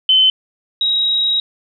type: tone pair in turn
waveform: sine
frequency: 3057 / 3817 Hz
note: G7 / A#7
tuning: -44 / +40 cents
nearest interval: major third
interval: 384 cents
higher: second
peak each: -8 / -13 dBFS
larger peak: first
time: 0.09-0.3 / 0.81-1.4 s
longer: second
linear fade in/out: 2 ms
effects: none